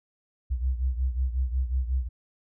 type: beating tone pair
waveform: sine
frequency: 62.7 / 68.2 Hz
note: B1 / C#2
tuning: +27 / -28 cents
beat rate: 5.5 Hz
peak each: -25 / -30 dBFS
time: 0.5-2.09 s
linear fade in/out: 20 ms
effects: none